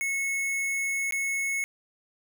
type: tone with dropouts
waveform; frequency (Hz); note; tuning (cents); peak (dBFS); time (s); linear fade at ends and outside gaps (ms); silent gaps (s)
square; 2192; C#7; -20; -27; 0.01-1.64; 0; 1.109-1.123
effects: none